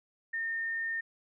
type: tone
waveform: sine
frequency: 1822 Hz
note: A#6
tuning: 40 cents flat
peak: -31 dBFS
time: 0.33-1.01 s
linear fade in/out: 10 ms
effects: none